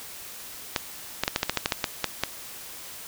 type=clicks; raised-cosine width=0.2 ms; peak=-5 dBFS; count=12; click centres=0.762 / 1.236 / 1.279 / 1.361 / 1.431 / 1.496 / 1.573 / 1.659 / 1.722 / 1.842 / 2.043 / 2.236 s; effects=white hiss -41 dBFS RMS until 3.07 s